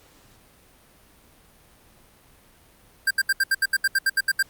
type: tone bursts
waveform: square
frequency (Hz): 1584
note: G6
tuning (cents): +18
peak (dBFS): -18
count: 13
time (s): 3.07-4.427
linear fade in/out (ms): 5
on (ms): 37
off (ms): 73
effects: pink hiss -55 dBFS RMS until 4.49 s + Opus 48 kbps